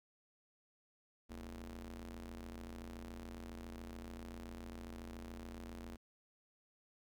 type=ring-modulated tone; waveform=sawtooth; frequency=87.31 Hz; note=F2; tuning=in tune; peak=-40 dBFS; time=1.29-5.97 s; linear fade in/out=20 ms; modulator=148 Hz; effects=13-bit

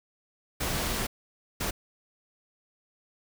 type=noise bursts at uneven times; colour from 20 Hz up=pink; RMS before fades=-30 dBFS; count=2; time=0.6-1.07 / 1.6-1.71 s; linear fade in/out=10 ms; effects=none

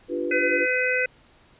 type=chord; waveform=sine; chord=G dominant seventh; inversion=second; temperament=equal with one note detuned; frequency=293.7 / 346.4 / 392 / 493.9 Hz; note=D4 / F4 / G4 / B4; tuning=0 / -14 / 0 / 0 cents; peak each=-31 / -28 / -34 / -29 dBFS; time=0.08-0.67 s; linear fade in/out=50 ms
type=harmonic tone; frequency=505 Hz; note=B4; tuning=39 cents sharp; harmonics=1 / 3 / 4 / 5; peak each=-26 / -26 / -26 / -26 dBFS; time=0.31-1.06 s; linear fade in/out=5 ms
effects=pink hiss -56 dBFS RMS until 1.59 s + resampled to 8000 Hz

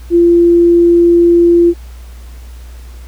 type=tone; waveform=sine; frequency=343.3 Hz; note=F4; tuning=30 cents flat; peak=-4 dBFS; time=0.1-1.74 s; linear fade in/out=50 ms; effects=added 60 Hz sine -28 dBFS peak until 3.07 s + pink hiss -43 dBFS RMS until 3.07 s

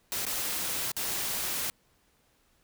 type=noise with dropouts; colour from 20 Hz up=white; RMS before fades=-32 dBFS; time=0.12-1.7 s; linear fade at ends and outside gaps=0 ms; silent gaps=0.252-0.266 / 0.917-0.966 s; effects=pink hiss -68 dBFS RMS until 2.63 s

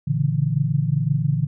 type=tone cluster; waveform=sine; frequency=115.7 / 137.8 / 143.5 / 165.5 Hz; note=A#2 / C#3 / D3 / E3; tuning=-13 / -10 / -40 / +7 cents; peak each=-25 / -29 / -20 / -24 dBFS; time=0.07-1.47 s; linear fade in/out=10 ms; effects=none

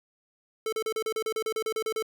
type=tone bursts; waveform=square; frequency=440.3 Hz; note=A4; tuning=1 cent sharp; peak=-28 dBFS; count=14; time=0.66-2.025 s; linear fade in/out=2 ms; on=65 ms; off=35 ms; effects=none

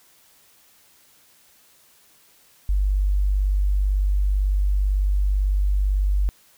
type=tone; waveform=sine; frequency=49 Hz; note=G1; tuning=in tune; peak=-17 dBFS; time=2.69-6.29 s; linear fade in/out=0 ms; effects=white hiss -56 dBFS RMS until 6.57 s

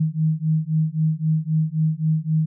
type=beating tone pair; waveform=sine; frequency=155.56 / 159.36 Hz; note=D#3 / D#3; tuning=0 / +42 cents; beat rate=3.8 Hz; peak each=-21 dBFS; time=0-2.46 s; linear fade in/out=10 ms; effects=none

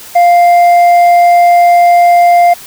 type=tone with hard clipping; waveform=sine; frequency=698.5 Hz; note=F5; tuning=in tune; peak=-4 dBFS; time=0.15-2.54 s; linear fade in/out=10 ms; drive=4 dB; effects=white hiss -31 dBFS RMS until 2.66 s

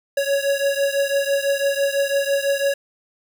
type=beating tone pair; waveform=square; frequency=555 / 561 Hz; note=C#5 / C#5; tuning=+2 / +21 cents; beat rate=6 Hz; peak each=-21 / -23 dBFS; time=0.17-2.74 s; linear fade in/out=5 ms; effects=none

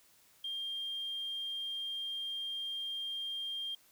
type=tone; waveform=sine; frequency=3200 Hz; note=G7; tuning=35 cents sharp; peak=-35 dBFS; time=0.44-3.75 s; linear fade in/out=5 ms; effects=tanh soft clip ceiling -32 dBFS + white hiss -65 dBFS RMS until 3.91 s

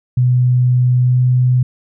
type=tone with pitch glide; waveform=sine; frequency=125 to 125.94 Hz; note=B2 to B2; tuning=+21 to +34 cents; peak=-9 dBFS; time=0.17-1.63 s; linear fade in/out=5 ms; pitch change=+13 cents; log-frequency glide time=1.02-1.2 s; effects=none

